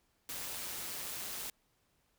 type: noise with amplitude modulation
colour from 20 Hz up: white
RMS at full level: -39 dBFS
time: 0.29-1.5 s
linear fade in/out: 2 ms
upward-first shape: sine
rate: 180 Hz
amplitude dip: 55%
effects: pink hiss -75 dBFS RMS until 2.18 s